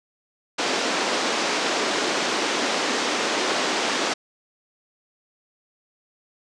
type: band-pass noise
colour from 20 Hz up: pink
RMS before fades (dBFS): -24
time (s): 0.58-4.14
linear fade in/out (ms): 10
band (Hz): 270 to 6500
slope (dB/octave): 24
effects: resampled to 22050 Hz